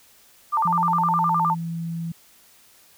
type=tone with vibrato; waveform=sine; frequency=1031 Hz; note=C6; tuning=26 cents flat; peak=-18 dBFS; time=0.52-1.55 s; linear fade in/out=20 ms; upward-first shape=square; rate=9.7 Hz; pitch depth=250 cents each way
type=tone with pitch glide; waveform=sine; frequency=172.3 to 166.62 Hz; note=F3 to E3; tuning=-23 to +19 cents; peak=-26 dBFS; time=0.65-2.12 s; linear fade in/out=5 ms; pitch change=-58 cents; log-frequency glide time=0.81-1.52 s
effects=white hiss -54 dBFS RMS until 2.97 s